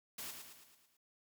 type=noise with echo; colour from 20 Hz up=white; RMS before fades=-45 dBFS; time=0.18-0.31 s; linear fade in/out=5 ms; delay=110 ms; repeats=6; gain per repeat=-5 dB; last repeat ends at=0.97 s; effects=none